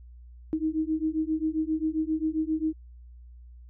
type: beating tone pair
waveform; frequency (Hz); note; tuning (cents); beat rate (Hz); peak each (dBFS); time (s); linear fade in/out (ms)
sine; 311.1 / 318.6; D#4 / D#4; 0 / +41; 7.5; -28; 0.53-2.73; 0
effects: added 60 Hz sine -45 dBFS peak until 3.69 s